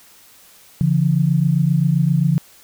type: tone pair together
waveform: sine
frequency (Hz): 141.79 / 169.4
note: C#3 / E3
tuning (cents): +40 / +48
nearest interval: minor third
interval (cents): 308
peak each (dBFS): -16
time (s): 0.81-2.38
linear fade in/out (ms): 0
effects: white hiss -48 dBFS RMS until 2.63 s